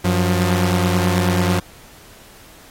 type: tone pair together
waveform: sawtooth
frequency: 93.4 / 177.59 Hz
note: F#2 / F3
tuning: +17 / +29 cents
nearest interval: major seventh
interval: 1112 cents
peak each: -14 dBFS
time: 0.04-1.6 s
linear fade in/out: 10 ms
effects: pink hiss -45 dBFS RMS until 2.7 s + AAC 48 kbps